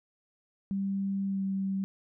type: tone with pitch glide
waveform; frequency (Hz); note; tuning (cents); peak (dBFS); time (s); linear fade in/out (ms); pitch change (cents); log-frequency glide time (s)
sine; 196 to 193.53; G3 to G3; 0 to -22; -28; 0.71-1.84; 0; -22; 1.26-1.42
effects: none